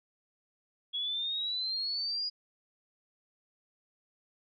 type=exponential sweep; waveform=sine; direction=up; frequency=3333 to 4914 Hz; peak=-31 dBFS; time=0.93-2.3 s; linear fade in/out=20 ms; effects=none